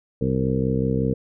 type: harmonic tone with a mistuned harmonic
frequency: 65.41 Hz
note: C2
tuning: in tune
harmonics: 1 / 2 / 3 / 4 / 5 / 6 / 7 / 8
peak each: -31 / -24 / -25 / -27 / -34 / -34 / -26 / -36 dBFS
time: 0.21-1.14 s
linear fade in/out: 5 ms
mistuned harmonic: 8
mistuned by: -23 cents
effects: none